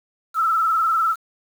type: tone with vibrato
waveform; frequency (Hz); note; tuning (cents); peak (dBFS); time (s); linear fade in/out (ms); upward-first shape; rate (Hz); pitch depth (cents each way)
sine; 1318.5; E6; 0; -16; 0.34-1.16; 50; sine; 20; 70
effects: 7-bit